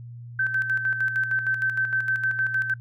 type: tone with tremolo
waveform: sine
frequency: 1546 Hz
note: G6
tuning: 24 cents flat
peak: -20 dBFS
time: 0.39-2.74 s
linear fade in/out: 5 ms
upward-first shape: square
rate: 6.5 Hz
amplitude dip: 55%
effects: noise-tail reverb RT60 0.1 s tail -24 dB re dry + added 119 Hz sine -37 dBFS peak until 2.8 s